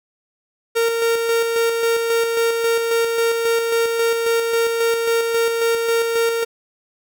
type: tone with tremolo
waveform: 45% pulse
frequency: 461.2 Hz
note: A#4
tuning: 19 cents flat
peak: -15 dBFS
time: 0.75-6.45 s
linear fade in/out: 20 ms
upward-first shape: square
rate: 3.7 Hz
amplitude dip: 35%
effects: none